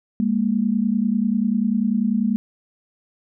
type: tone pair together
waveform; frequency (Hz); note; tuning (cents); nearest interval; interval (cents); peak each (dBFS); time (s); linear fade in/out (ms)
sine; 202.9 / 233.1; G#3 / A#3; -40 / 0; major second; 240; -20; 0.2-2.36; 0
effects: none